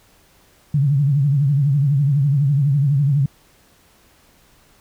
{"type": "tone with vibrato", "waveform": "sine", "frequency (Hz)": 141.1, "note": "C#3", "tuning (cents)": 31, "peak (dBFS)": -13, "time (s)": [0.74, 3.26], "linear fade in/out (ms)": 5, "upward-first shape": "triangle", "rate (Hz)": 12, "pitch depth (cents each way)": 140, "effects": ["pink hiss -54 dBFS RMS until 4.8 s"]}